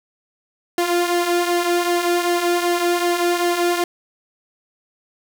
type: tone with flanger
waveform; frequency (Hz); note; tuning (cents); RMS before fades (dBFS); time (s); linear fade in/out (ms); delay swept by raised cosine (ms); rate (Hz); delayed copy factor
sawtooth; 349.2; F4; 0; -19; 0.78-3.84; 2; 2 to 3.9; 2.6; -0.55
effects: none